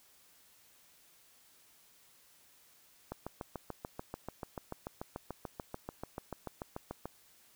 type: click train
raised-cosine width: 1 ms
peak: -25 dBFS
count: 28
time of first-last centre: 3.12-7.056 s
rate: 6.86 Hz
effects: white hiss -64 dBFS RMS until 7.55 s